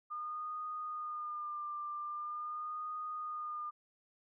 sine tone with vibrato, 1212 Hz, D#6, 46 cents flat, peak -38 dBFS, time 0.1-3.71 s, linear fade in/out 20 ms, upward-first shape sine, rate 0.43 Hz, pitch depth 34 cents each way, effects none

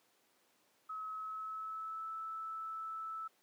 sine tone with pitch glide, 1284 to 1313.3 Hz, E6 to E6, -46 to -7 cents, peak -40 dBFS, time 0.89-3.28 s, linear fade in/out 10 ms, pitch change +39 cents, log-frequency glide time 1.11-2.09 s, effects pink hiss -72 dBFS RMS until 3.42 s + high-pass 300 Hz 12 dB/octave

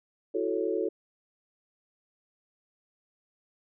sine chord, F# minor seventh, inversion third, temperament equal, 329.6 / 370 / 440 / 554.4 Hz, E4 / F#4 / A4 / C#5, 0 / 0 / 0 / 0 cents, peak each -33 / -31 / -30 / -35 dBFS, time 0.34-0.89 s, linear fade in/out 10 ms, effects none

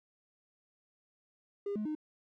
triangle tone with pitch steps, 403.9 / 212.2 / 306.3 Hz, G#4 / G#3 / D#4, -48 / +38 / -27 cents, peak -30 dBFS, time 1.66-1.951 s, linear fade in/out 5 ms, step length 97 ms, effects tanh soft clip ceiling -29 dBFS

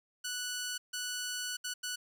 10% pulse tone bursts at uneven times, 1480 Hz, F#6, in tune, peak -27 dBFS, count 4, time 0.24-0.78 / 0.93-1.57 / 1.64-1.74 / 1.83-1.96 s, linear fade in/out 10 ms, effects none

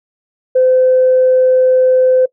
sine tone, 513 Hz, C5, 34 cents flat, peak -6 dBFS, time 0.55-2.26 s, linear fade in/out 10 ms, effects noise-tail reverb RT60 0.1 s tail -22 dB re dry + tanh soft clip ceiling -2 dBFS

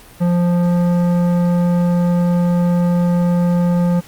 triangle tone with tanh clipping, 175 Hz, F3, 4 cents sharp, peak -14 dBFS, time 0.2-4.01 s, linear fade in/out 20 ms, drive 17 dB, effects pink hiss -42 dBFS RMS until 4.07 s + Opus 48 kbps

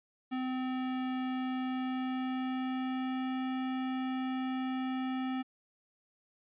square tone with pitch glide, 257.2 to 259.3 Hz, C4 to C4, -30 to -15 cents, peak -33 dBFS, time 0.31-5.43 s, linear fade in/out 20 ms, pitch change +15 cents, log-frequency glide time 1.6-3.46 s, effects resampled to 8000 Hz

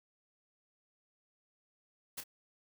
white noise with echo, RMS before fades -41 dBFS, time 2.17-2.21 s, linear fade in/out 10 ms, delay 29 ms, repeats 1, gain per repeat -9 dB, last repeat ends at 2.239 s, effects none

